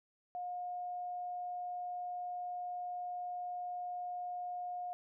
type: tone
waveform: sine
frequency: 716 Hz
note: F5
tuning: 43 cents sharp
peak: -38 dBFS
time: 0.35-4.93 s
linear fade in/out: 0 ms
effects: none